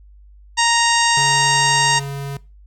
harmonic tone, 932.3 Hz, A#5, in tune, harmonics 1 / 2 / 3 / 4 / 5 / 6 / 7 / 8 / 9, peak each -17 / -20 / -22 / -23 / -24 / -25 / -25 / -26 / -27 dBFS, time 0.57-2 s, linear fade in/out 20 ms
square tone, 139.6 Hz, C#3, 13 cents sharp, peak -25 dBFS, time 1.17-2.37 s, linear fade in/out 2 ms
effects noise-tail reverb RT60 0.3 s tail -21 dB re dry + added 50 Hz sine -42 dBFS peak until 2.66 s

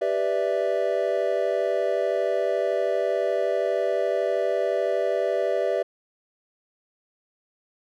triangle chord, E minor seventh, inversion first, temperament equal, 392 / 493.9 / 587.3 / 659.3 Hz, G4 / B4 / D5 / E5, 0 / 0 / 0 / 0 cents, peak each -26 / -26 / -24 / -25 dBFS, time 0.01-5.83 s, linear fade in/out 10 ms, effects none

